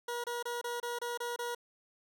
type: tone bursts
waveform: 20% pulse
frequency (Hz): 479.2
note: A#4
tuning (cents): +48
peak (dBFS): -30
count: 8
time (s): 0.08-1.549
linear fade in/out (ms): 5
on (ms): 160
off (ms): 27
effects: none